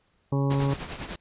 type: harmonic tone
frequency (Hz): 138.59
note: C#3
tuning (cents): 0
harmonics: 1 / 2 / 3 / 4 / 6 / 7 / 8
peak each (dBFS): -23 / -29 / -33 / -35 / -39 / -40 / -41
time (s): 0.32-0.74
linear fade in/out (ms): 5
type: noise with tremolo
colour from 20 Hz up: pink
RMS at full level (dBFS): -33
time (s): 0.5-1.16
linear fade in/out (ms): 5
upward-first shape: triangle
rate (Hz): 10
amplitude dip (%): 70
effects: pink hiss -68 dBFS RMS until 1.2 s + resampled to 8000 Hz